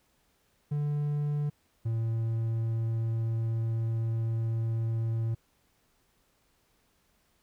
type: tone pair in turn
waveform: triangle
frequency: 146.83 / 113.5 Hz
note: D3 / A#2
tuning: 0 / -46 cents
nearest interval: major third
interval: 446 cents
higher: first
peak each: -25 dBFS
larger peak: neither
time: 0.71-1.5 / 1.85-5.35 s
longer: second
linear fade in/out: 10 ms
effects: pink hiss -70 dBFS RMS until 7.42 s